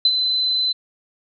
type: tone with ADSR envelope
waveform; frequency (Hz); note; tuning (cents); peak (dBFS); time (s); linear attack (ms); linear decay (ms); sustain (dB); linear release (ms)
sine; 4038; B7; +38; -10; 0.05-0.73; 4; 47; -7; 17
effects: none